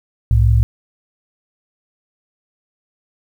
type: tone pair together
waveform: sine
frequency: 65 / 109.32 Hz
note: C2 / A2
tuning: -11 / -11 cents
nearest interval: major sixth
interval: 900 cents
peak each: -12 dBFS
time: 0.31-0.63 s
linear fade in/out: 0 ms
effects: 8-bit